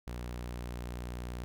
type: tone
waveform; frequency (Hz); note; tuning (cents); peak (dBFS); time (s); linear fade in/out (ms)
sawtooth; 60.4; B1; -38; -34; 0.07-1.44; 0
effects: none